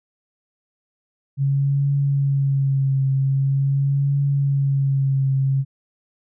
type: tone with vibrato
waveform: sine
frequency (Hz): 137.7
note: C#3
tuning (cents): -11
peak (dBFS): -16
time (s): 1.37-5.65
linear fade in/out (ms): 50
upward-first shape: triangle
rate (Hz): 0.44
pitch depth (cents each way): 39
effects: none